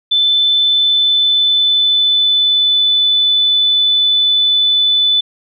sine tone with pitch glide, 3520 to 3496 Hz, A7 to A7, 0 to -12 cents, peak -9 dBFS, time 0.11-5.21 s, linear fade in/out 10 ms, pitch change -12 cents, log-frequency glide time 0.59-2.94 s, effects none

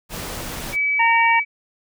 pink noise, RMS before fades -30 dBFS, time 0.09-0.77 s, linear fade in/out 50 ms
sine tone, 2289 Hz, D7, 45 cents flat, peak -17 dBFS, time 0.72-1.45 s, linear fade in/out 50 ms
harmonic tone, 921 Hz, A#5, 21 cents flat, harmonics 1 / 2 / 3, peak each -16 / -21 / -28 dBFS, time 0.99-1.4 s, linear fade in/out 10 ms
effects none

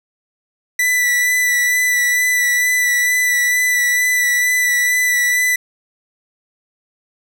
45% pulse tone with vibrato, 1975.5 Hz, B6, in tune, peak -13 dBFS, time 0.79-5.56 s, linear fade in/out 5 ms, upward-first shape sine, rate 2.2 Hz, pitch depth 19 cents each way, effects none

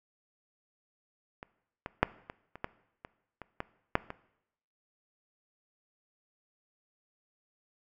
clicks, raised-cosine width 0.5 ms, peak -27 / -21 / -6 / -25 / -29 / -17 / -27 / -27 / -19 / -8 / -23 dBFS, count 11, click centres 1.429 / 1.861 / 2.03 / 2.299 / 2.556 / 2.644 / 3.049 / 3.417 / 3.604 / 3.954 / 4.104 s, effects noise-tail reverb RT60 0.8 s tail -19 dB re dry

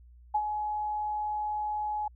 sine tone with ADSR envelope, 844 Hz, G#5, 28 cents sharp, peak -22 dBFS, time 0.34-2.08 s, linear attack 11 ms, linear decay 59 ms, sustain -7 dB, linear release 5 ms, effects added 60 Hz sine -51 dBFS peak until 2.15 s

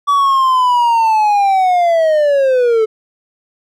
triangle linear sweep, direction down, 1149 to 430.7 Hz, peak -7 dBFS, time 0.07-2.86 s, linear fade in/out 20 ms, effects none

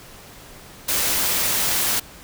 white noise, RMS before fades -21 dBFS, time 0.88-2 s, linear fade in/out 10 ms, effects pink hiss -43 dBFS RMS until 2.23 s

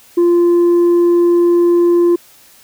sine tone, 346.5 Hz, F4, 14 cents flat, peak -5 dBFS, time 0.17-2.16 s, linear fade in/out 10 ms, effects tanh soft clip ceiling -7 dBFS + white hiss -45 dBFS RMS until 2.63 s

